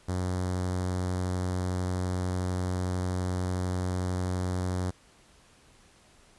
sawtooth tone with notch filter, 91.3 Hz, F#2, 23 cents flat, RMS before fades -30 dBFS, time 0.08-4.91 s, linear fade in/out 10 ms, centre 2600 Hz, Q 0.93, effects pink hiss -59 dBFS RMS until 6.38 s + resampled to 24000 Hz

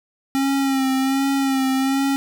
square tone with vibrato, 269.3 Hz, C#4, 50 cents flat, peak -18 dBFS, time 0.35-2.16 s, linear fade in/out 0 ms, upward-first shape sine, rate 1.3 Hz, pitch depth 35 cents each way, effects none

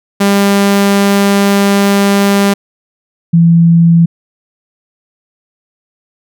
sawtooth / sine tone pair in turn, 199.7 / 167.93 Hz, G3 / E3, +32 / +32 cents, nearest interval minor third, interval 300 cents, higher first, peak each -3 dBFS, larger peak neither, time 0.2-2.54 / 3.33-4.06 s, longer first, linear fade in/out 10 ms, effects none

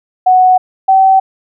sine tone pair in turn, 740 / 766.8 Hz, F#5 / G5, 0 / -38 cents, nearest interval minor second, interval 62 cents, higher second, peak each -4 dBFS, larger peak neither, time 0.26-0.58 / 0.88-1.2 s, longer neither, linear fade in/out 10 ms, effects none

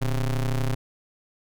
square ring-modulated tone, 66.9 Hz, C2, 39 cents sharp, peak -20 dBFS, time 0.01-0.75 s, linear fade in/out 10 ms, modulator 50.7 Hz, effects none

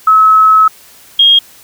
sine tone pair in turn, 1290 / 3251 Hz, E6 / G#7, -38 / -38 cents, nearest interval octave + major third, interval 1600 cents, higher second, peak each -3 dBFS, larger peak neither, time 0.07-0.68 / 1.19-1.39 s, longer first, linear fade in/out 5 ms, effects white hiss -40 dBFS RMS until 1.63 s

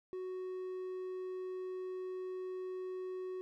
triangle tone, 370.4 Hz, F#4, 2 cents sharp, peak -37 dBFS, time 0.13-3.41 s, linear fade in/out 0 ms, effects none

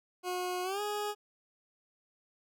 20% pulse tone with pitch glide, 362 to 415.8 Hz, F#4 to G#4, -38 to +2 cents, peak -28 dBFS, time 0.23-1.15 s, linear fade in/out 50 ms, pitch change +240 cents, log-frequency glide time 0.63-0.81 s, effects none

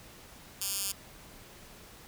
10% pulse tone with high-pass filter, 197.7 Hz, G3, 15 cents sharp, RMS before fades -34 dBFS, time 0.61-0.92 s, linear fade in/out 5 ms, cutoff 5900 Hz, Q 0.69, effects pink hiss -52 dBFS RMS until 2.07 s

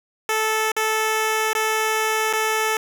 10% pulse tone with dropouts, 437.5 Hz, A4, 10 cents flat, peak -11 dBFS, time 0.29-2.77 s, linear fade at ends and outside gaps 2 ms, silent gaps 0.718-0.765 / 1.532-1.55 / 2.329-2.334 s, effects none

